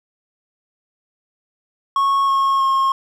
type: tone with pitch steps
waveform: triangle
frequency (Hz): 1100 / 1088.6 / 1077.4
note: C#6 / C#6 / C#6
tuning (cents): -14 / -32 / -50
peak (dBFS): -12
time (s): 1.96-2.92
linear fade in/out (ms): 2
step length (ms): 320
effects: none